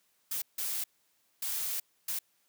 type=noise bursts at uneven times; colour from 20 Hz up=blue; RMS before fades=-34 dBFS; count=4; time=0.31-0.42 / 0.58-0.84 / 1.42-1.8 / 2.08-2.19 s; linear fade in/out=5 ms; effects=white hiss -72 dBFS RMS until 2.48 s + high-pass 100 Hz 12 dB/octave